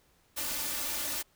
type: noise with comb filter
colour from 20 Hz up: white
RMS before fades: -34 dBFS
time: 0.36-1.23 s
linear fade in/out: 20 ms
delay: 3.4 ms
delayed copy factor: +0.8
effects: pink hiss -67 dBFS RMS until 1.35 s